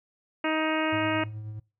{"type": "harmonic tone", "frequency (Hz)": 314, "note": "D#4", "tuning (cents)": 16, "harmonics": [1, 2, 3, 4, 5, 6, 7, 8, 9], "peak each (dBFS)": [-28, -31, -33, -34, -35, -36, -36, -37, -38], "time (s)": [0.44, 1.24], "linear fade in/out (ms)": 5}
{"type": "tone with tremolo", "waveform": "triangle", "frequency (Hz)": 107.4, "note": "A2", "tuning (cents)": -41, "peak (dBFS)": -31, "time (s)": [0.92, 1.6], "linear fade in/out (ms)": 10, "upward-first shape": "triangle", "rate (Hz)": 9.3, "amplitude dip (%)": 40}
{"effects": ["noise-tail reverb RT60 0.3 s tail -23 dB re dry"]}